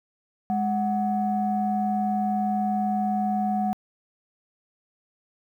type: tone pair together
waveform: sine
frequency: 207.7 / 740.2 Hz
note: G#3 / F#5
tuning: 0 / 0 cents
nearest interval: octave + minor seventh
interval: 2200 cents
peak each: -24 dBFS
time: 0.5-3.73 s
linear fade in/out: 0 ms
effects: tanh soft clip ceiling -15 dBFS + 10-bit